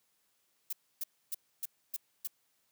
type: noise bursts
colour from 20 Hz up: violet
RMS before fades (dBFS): -36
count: 6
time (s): 0.7-2.274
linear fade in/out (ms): 5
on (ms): 29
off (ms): 280
effects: white hiss -75 dBFS RMS until 2.71 s + high-pass 80 Hz 12 dB/octave